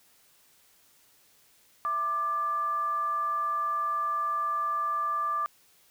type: tone with frequency modulation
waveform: sine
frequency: 1185 Hz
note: D6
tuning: 15 cents sharp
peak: -26 dBFS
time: 1.85-5.46 s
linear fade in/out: 0 ms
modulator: 524 Hz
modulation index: 0.23
effects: white hiss -62 dBFS RMS until 5.9 s